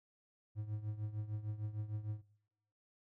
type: tone with tremolo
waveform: triangle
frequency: 106.3 Hz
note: G#2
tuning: 41 cents sharp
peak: -33 dBFS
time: 0.55-2.22 s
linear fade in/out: 50 ms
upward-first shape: triangle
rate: 6.6 Hz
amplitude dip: 80%
effects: noise-tail reverb RT60 1.0 s tail -25 dB re dry